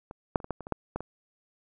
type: clicks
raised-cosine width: 1 ms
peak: -27 / -8 / -30 / -26 / -16 / -26 / -26 / -13 / -18 / -22 dBFS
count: 10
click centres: 0.111 / 0.358 / 0.402 / 0.444 / 0.507 / 0.607 / 0.669 / 0.723 / 0.96 / 1.006 s
effects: none